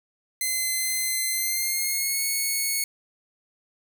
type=tone with pitch glide; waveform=5% pulse; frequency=2057 to 2205 Hz; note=C7 to C#7; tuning=-30 to -10 cents; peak=-14 dBFS; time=0.41-2.84 s; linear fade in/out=2 ms; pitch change=+120 cents; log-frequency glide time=1.32-2.23 s; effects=none